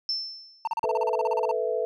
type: tone with exponential decay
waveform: sine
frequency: 5320 Hz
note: E8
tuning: 15 cents sharp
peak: -23 dBFS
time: 0.09-0.74 s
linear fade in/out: 1 ms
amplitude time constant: 140 ms
type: tone bursts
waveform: triangle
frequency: 900 Hz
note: A5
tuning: 39 cents sharp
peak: -22 dBFS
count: 15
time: 0.65-1.514 s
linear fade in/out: 2 ms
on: 24 ms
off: 36 ms
type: chord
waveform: sine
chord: A suspended second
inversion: none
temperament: equal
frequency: 440 / 493.9 / 659.3 Hz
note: A4 / B4 / E5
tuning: 0 / 0 / 0 cents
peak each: -28 / -28 / -30 dBFS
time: 0.84-1.85 s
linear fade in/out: 0 ms
effects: none